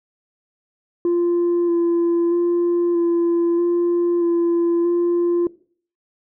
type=tone with vibrato; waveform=sine; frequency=343.8 Hz; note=F4; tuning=27 cents flat; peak=-13 dBFS; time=1.05-5.47 s; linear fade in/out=2 ms; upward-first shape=square; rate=0.79 Hz; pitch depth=14 cents each way; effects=noise-tail reverb RT60 0.5 s tail -21 dB re dry + tanh soft clip ceiling -14 dBFS